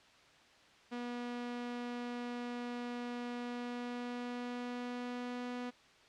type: tone with pitch glide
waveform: sawtooth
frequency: 242.3 to 246 Hz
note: B3 to B3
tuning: -33 to -7 cents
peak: -35 dBFS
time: 0.91-5.71 s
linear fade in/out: 20 ms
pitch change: +26 cents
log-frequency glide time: 3.34-5.5 s
effects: white hiss -62 dBFS RMS until 6.08 s + low-pass 4000 Hz 12 dB/octave